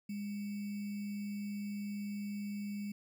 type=tone with sample-and-hold; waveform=sine; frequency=204.4 Hz; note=G#3; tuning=27 cents flat; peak=-37 dBFS; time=0.09-2.92 s; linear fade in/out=5 ms; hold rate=2450 Hz; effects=none